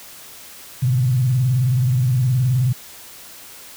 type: tone with vibrato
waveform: sine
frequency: 126.5 Hz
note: B2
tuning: 42 cents sharp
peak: -14 dBFS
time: 0.82-2.73 s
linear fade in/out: 10 ms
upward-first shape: square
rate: 19 Hz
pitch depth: 100 cents each way
effects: white hiss -40 dBFS RMS until 3.76 s

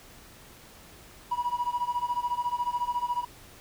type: tone with tremolo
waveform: triangle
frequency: 970 Hz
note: B5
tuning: 31 cents flat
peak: -20 dBFS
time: 1.31-3.25 s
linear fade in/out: 10 ms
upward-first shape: sine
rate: 14 Hz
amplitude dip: 90%
effects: tanh soft clip ceiling -21 dBFS + pink hiss -51 dBFS RMS until 3.6 s

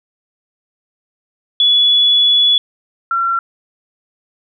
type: tone pair in turn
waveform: sine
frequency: 3411 / 1362.3 Hz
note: G#7 / F6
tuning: +46 / -43 cents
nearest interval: octave + major third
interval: 1589 cents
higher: first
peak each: -8 / -13 dBFS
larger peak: first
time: 1.6-2.58 / 3.11-3.39 s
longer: first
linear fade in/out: 2 ms
effects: none

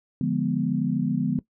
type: chord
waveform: sine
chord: D diminished seventh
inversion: none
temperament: equal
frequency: 146.83 / 174.61 / 207.7 / 246.9 Hz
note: D3 / F3 / Ab3 / Cb4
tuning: 0 / 0 / 0 / 0 cents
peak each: -28 / -27 / -28 / -26 dBFS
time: 0.21-1.39 s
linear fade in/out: 2 ms
effects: noise-tail reverb RT60 0.1 s tail -18 dB re dry

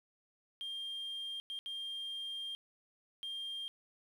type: tone bursts at uneven times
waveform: sine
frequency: 3200 Hz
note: G7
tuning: 35 cents sharp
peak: -37 dBFS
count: 4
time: 0.61-1.4 / 1.5-1.59 / 1.66-2.55 / 3.23-3.68 s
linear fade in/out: 0 ms
effects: tanh soft clip ceiling -37 dBFS + 11-bit

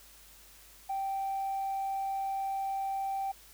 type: tone with tanh clipping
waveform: triangle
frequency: 780 Hz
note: G5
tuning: 9 cents flat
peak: -31 dBFS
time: 0.89-3.32 s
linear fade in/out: 10 ms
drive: 5 dB
effects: added 50 Hz sine -61 dBFS peak until 3.53 s + white hiss -56 dBFS RMS until 3.53 s

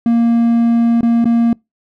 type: tone with dropouts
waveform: triangle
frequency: 233.1 Hz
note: A#3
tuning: in tune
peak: -7 dBFS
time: 0.06-1.53 s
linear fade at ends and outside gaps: 2 ms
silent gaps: 1.009-1.03 / 1.244-1.255 s
effects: noise-tail reverb RT60 0.2 s tail -26 dB re dry

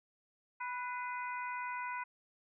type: harmonic tone with a mistuned harmonic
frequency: 493.9 Hz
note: B4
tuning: in tune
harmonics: 2 / 3 / 4 / 5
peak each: -39 / -44 / -46 / -48 dBFS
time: 0.6-2.04 s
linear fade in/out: 10 ms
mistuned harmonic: 4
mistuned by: +51 cents
effects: none

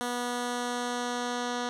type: tone with low-pass filter sweep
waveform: 10% pulse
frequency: 243.8 Hz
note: B3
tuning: 22 cents flat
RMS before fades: -32 dBFS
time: 0.01-1.69 s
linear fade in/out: 0 ms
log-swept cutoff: 11000 to 5800 Hz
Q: 1.2
effects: none

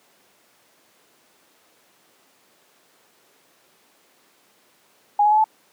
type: tone with pitch steps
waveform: sine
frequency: 826 / 840.4 / 855.1 / 870.1 Hz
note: G#5 / G#5 / A5 / A5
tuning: -10 / +20 / -50 / -20 cents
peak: -13 dBFS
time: 5.19-5.442 s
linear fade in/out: 5 ms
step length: 63 ms
effects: pink hiss -58 dBFS RMS until 5.72 s + high-pass 300 Hz 12 dB/octave

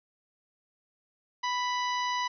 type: harmonic tone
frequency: 989 Hz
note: B5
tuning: 2 cents sharp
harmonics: 1 / 2 / 3 / 4 / 5 / 6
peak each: -29 / -35 / -39 / -41 / -43 / -45 dBFS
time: 1.43-2.28 s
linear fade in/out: 10 ms
effects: none

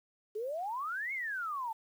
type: exponential two-way sweep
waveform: sine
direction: up then down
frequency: 408.2 to 2217 to 864 Hz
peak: -34 dBFS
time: 0.35-1.73 s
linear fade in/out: 10 ms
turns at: 1.13 s
effects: 10-bit

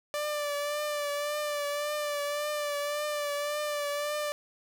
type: tone with vibrato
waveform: sawtooth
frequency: 587.3 Hz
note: D5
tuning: in tune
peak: -26 dBFS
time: 0.14-4.32 s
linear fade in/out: 0 ms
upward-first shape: triangle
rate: 1.8 Hz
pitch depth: 38 cents each way
effects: none

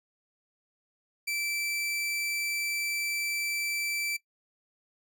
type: tone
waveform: sawtooth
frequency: 2330 Hz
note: D7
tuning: 14 cents flat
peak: -26 dBFS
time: 1.27-4.17 s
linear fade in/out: 10 ms
effects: noise-tail reverb RT60 0.1 s tail -20 dB re dry

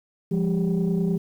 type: tone cluster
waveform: sine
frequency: 173.1 / 203 / 395.9 Hz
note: F3 / G#3 / G4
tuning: -15 / -39 / +17 cents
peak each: -21 / -25 / -27 dBFS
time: 0.31-1.18 s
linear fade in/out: 10 ms
effects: tanh soft clip ceiling -15 dBFS + 9-bit

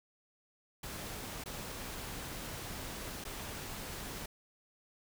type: noise with dropouts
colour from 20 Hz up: pink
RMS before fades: -43 dBFS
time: 0.83-4.26 s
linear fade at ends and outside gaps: 5 ms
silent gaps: 1.439-1.458 / 3.241-3.25 s
effects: none

